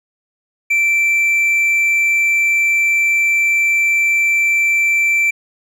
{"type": "tone", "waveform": "triangle", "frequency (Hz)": 2339, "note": "D7", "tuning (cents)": -8, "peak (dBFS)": -10, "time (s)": [0.7, 5.31], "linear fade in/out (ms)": 10, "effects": []}